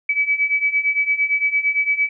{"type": "beating tone pair", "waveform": "sine", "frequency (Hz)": [2284, 2292.8], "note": ["D7", "D7"], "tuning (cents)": [-49, -42], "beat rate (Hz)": 8.8, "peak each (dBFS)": [-21, -18], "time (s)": [0.09, 2.09], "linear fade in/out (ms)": 5, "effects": []}